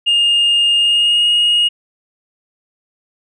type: tone with pitch glide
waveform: sine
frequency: 2830 to 2870 Hz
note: F7 to F7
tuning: +22 to +47 cents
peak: -8 dBFS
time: 0.06-1.69 s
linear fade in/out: 20 ms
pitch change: +25 cents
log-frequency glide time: 0.77-1.28 s
effects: tanh soft clip ceiling -8 dBFS